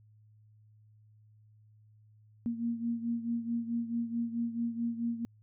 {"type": "beating tone pair", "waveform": "sine", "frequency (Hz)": [232.6, 237.2], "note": ["A#3", "A#3"], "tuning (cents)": [-4, 30], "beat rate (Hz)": 4.6, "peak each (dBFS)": [-32, -37], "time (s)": [2.46, 5.25], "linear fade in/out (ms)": 0, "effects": ["added 107 Hz sine -58 dBFS peak until 5.42 s"]}